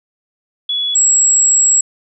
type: tone pair in turn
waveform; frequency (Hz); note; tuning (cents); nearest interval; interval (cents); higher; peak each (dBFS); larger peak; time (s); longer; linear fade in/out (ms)
sine; 3392 / 7683; G#7 / B8; +36 / -49; octave + major second; 1415; second; -15 / -8; second; 0.69-0.95 / 0.95-1.81; second; 5
effects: none